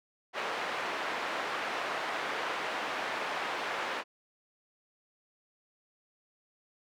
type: band-pass noise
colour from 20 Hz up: pink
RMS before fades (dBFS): -35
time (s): 0.33-4.04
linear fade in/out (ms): 50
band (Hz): 610 to 2400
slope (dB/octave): 12
effects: none